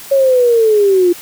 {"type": "linear sweep", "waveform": "sine", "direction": "down", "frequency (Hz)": [556, 343.8], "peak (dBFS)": -7, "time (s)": [0.11, 1.13], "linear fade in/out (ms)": 10, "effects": ["white hiss -33 dBFS RMS until 1.21 s"]}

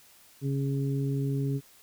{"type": "harmonic tone", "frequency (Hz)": 137.9, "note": "C#3", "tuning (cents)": -9, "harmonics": [1, 2, 3], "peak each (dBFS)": [-27, -33, -37], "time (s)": [0.41, 1.61], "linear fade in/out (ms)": 50, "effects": ["white hiss -57 dBFS RMS until 1.82 s"]}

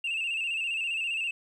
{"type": "tone with vibrato", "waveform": "sine", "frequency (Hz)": 2700, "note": "E7", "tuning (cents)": 41, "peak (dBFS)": -26, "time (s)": [0.04, 1.31], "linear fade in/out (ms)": 5, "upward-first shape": "square", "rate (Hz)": 15, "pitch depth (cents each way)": 52, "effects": ["tanh soft clip ceiling -26 dBFS", "11-bit"]}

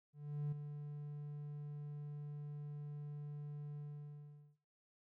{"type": "tone with ADSR envelope", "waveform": "triangle", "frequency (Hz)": 146.83, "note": "D3", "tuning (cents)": 0, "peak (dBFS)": -33, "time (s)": [0.13, 4.57], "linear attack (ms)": 390, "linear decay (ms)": 9, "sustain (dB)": -9, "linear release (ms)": 790, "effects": ["noise-tail reverb RT60 0.5 s tail -21 dB re dry", "tanh soft clip ceiling -29 dBFS"]}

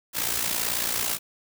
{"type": "noise with amplitude modulation", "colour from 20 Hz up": "white", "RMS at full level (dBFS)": -24, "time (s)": [0.13, 1.19], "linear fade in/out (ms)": 50, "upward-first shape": "sine", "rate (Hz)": 58.1, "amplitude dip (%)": 65, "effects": []}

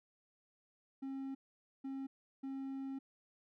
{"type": "tone bursts at uneven times", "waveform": "triangle", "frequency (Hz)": 269.6, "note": "C#4", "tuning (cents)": -48, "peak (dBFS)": -38, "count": 3, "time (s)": [[1.02, 1.35], [1.84, 2.07], [2.43, 2.99]], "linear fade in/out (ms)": 10, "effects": []}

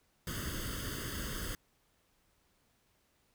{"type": "noise with comb filter", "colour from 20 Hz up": "pink", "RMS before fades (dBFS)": -39, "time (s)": [0.27, 1.55], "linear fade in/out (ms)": 2, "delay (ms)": 0.62, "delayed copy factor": 0.9, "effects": ["pink hiss -73 dBFS RMS until 3.34 s"]}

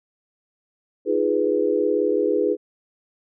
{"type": "chord", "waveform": "sine", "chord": "F half-diminished seventh", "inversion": "third", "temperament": "equal", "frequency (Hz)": [311.1, 349.2, 415.3, 493.9], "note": ["Eb4", "F4", "Ab4", "Cb5"], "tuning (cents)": [0, 0, 0, 0], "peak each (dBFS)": [-25, -26, -21, -23], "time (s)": [1.05, 2.57], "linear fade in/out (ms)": 50, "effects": []}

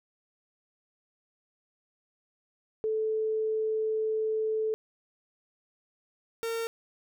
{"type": "tone pair in turn", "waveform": ["sine", "45% pulse"], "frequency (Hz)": [437, 457.1], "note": ["A4", "A#4"], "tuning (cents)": [-12, -34], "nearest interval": "minor second", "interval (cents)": 78, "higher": "second", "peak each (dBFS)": [-26, -30], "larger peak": "first", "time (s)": [[2.84, 4.74], [6.43, 6.67]], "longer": "first", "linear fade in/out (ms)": 0, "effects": []}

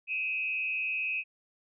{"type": "tone with frequency modulation", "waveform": "sine", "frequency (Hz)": 2541, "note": "D#7", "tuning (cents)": 36, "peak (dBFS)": -29, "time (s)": [0.07, 1.24], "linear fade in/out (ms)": 50, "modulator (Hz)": 137, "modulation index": 0.71, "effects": []}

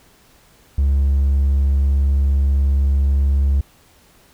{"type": "tone", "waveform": "triangle", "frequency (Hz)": 69.2, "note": "C#2", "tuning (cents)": -2, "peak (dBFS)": -10, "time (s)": [0.78, 3.61], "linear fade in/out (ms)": 5, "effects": ["tanh soft clip ceiling -7 dBFS", "pink hiss -52 dBFS RMS until 4.33 s"]}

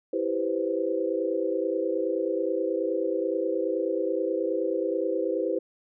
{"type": "chord", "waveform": "sine", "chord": "C major seventh", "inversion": "first", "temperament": "equal", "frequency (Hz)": [329.6, 392, 493.9, 523.3], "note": ["E4", "G4", "B4", "C5"], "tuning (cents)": [0, 0, 0, 0], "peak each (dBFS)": -30, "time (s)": [0.13, 5.59], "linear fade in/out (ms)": 5, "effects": []}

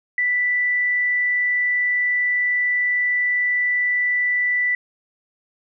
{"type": "tone", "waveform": "sine", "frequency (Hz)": 1975.5, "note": "B6", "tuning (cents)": 0, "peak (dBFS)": -17, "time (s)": [0.18, 4.75], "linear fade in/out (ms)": 2, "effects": []}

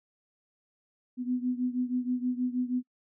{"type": "beating tone pair", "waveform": "sine", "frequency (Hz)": [247.9, 254.2], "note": ["B3", "C4"], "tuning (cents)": [7, -50], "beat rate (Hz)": 6.3, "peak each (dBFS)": [-29, -32], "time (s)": [1.17, 2.83], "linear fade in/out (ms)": 50, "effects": ["noise-tail reverb RT60 0.1 s tail -23 dB re dry"]}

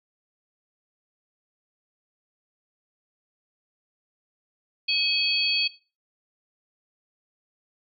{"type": "tone cluster", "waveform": "sine", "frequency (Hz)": [2543, 3277, 4484], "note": ["D#7", "G#7", "C#8"], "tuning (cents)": [37, -24, 19], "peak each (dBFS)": [-26, -28, -23], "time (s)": [4.88, 5.68], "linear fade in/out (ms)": 10, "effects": ["noise-tail reverb RT60 0.3 s tail -17 dB re dry", "MP3 96 kbps"]}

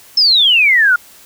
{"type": "exponential sweep", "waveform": "sine", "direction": "down", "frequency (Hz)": [5340, 1387], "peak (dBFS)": -7, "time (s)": [0.17, 0.96], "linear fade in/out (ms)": 5, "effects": ["white hiss -42 dBFS RMS until 1.25 s"]}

